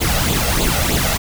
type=noise with flanger; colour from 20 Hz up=pink; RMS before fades=-17 dBFS; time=0-1.18 s; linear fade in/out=20 ms; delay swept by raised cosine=0.26 to 1.56 ms; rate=3.2 Hz; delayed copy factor=+0.65; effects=none